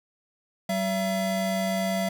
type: tone pair together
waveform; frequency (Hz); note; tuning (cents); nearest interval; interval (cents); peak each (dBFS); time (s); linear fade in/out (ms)
square; 190.9 / 672.5; G3 / E5; -46 / +34; octave + minor seventh; 2180; -28; 0.69-2.09; 5
effects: none